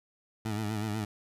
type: tone with vibrato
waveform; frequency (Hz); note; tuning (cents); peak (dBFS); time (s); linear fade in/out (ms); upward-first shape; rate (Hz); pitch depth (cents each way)
20% pulse; 107.1; A2; -46; -26; 0.45-1.05; 5; sine; 8.1; 69
effects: resampled to 32000 Hz